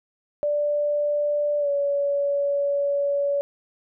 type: tone with pitch glide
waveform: sine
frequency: 587.3 to 567 Hz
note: D5 to C#5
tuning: 0 to +39 cents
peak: -20 dBFS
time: 0.43-3.41 s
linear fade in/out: 0 ms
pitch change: -61 cents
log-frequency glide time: 1.59-1.69 s
effects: none